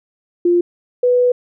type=tone pair in turn; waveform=sine; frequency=349.2 / 493.8 Hz; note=F4 / B4; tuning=0 / 0 cents; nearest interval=tritone; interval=600 cents; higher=second; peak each=-10 dBFS; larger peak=neither; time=0.45-0.61 / 1.03-1.32 s; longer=second; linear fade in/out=5 ms; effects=none